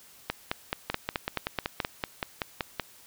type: two click trains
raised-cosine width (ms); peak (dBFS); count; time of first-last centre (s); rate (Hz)
0.3; -11 / -12; 8 / 11; 0.3-1.802 / 0.9-2.798; 4.66 / 5.27
effects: white hiss -54 dBFS RMS until 3.06 s